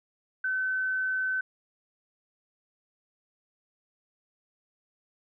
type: tone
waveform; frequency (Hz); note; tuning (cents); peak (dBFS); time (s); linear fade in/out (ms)
sine; 1523; F#6; +50; -26; 0.44-1.41; 5
effects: none